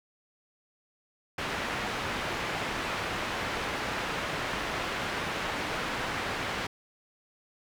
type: low-pass noise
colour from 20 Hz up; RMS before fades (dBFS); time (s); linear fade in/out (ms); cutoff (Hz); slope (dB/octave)
white; -33; 1.38-6.67; 5; 2100; 12
effects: none